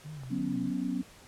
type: tone with vibrato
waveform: sine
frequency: 140.5 Hz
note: C#3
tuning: 24 cents sharp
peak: -39 dBFS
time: 0.04-0.72 s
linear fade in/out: 20 ms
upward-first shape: sine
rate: 3.2 Hz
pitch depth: 170 cents each way
type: click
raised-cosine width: 1 ms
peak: -33 dBFS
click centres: 0.235 s
type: chord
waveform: sine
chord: F# suspended fourth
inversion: none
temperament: equal with one note detuned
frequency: 185 / 246.9 / 275.4 Hz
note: F#3 / B3 / C#4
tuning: 0 / 0 / -11 cents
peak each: -35 / -33 / -33 dBFS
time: 0.3-1.03 s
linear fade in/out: 20 ms
effects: pink hiss -54 dBFS RMS until 1.27 s + low-pass 11000 Hz 12 dB/octave